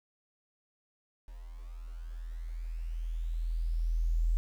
sine tone with level ramp, 41.2 Hz, E1, in tune, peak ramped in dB -43 to -24 dBFS, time 1.28-4.37 s, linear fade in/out 0 ms, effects 10-bit

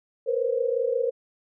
sine tone cluster, 466.3 / 491.8 / 529 Hz, A#4 / B4 / C5, +1 / -7 / +19 cents, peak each -26 / -27 / -27 dBFS, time 0.26-1.11 s, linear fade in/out 20 ms, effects none

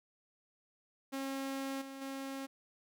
sawtooth tone with level steps, 270.8 Hz, C#4, 40 cents flat, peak -33 / -41 / -36 dBFS, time 1.12-2.47 s, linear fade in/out 20 ms, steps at 1.81 / 2.01 s, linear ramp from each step 10 ms, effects none

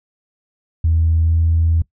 sine tone with pitch glide, 81.4 to 82.2 Hz, E2 to E2, -21 to -4 cents, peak -11 dBFS, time 0.84-1.82 s, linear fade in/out 5 ms, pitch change +17 cents, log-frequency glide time 1.23-1.33 s, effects noise-tail reverb RT60 0.1 s tail -21 dB re dry + tanh soft clip ceiling -7 dBFS

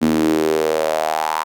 sawtooth tone with high-pass filter sweep, 78.5 Hz, D#2, 16 cents sharp, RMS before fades -18 dBFS, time 0.01-1.44 s, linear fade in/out 20 ms, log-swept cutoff 240 to 1000 Hz, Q 5.2, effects none

